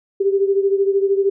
sine beating tone pair, 391.5 / 404.5 Hz, G4 / G#4, -2 / -46 cents, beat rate 13 Hz, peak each -15 / -20 dBFS, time 0.2-1.3 s, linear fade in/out 10 ms, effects none

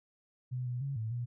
sine tone with pitch steps, 125.9 / 123.1 / 138.4 / 110.7 / 120.7 Hz, B2 / B2 / C#3 / A2 / B2, +34 / -5 / -2 / +11 / -39 cents, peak -33 dBFS, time 0.51-1.26 s, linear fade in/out 20 ms, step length 150 ms, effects none

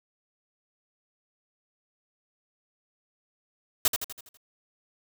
white noise with echo, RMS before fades -21 dBFS, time 3.85-3.88 s, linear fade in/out 2 ms, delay 82 ms, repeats 6, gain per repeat -6 dB, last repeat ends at 4.372 s, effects none

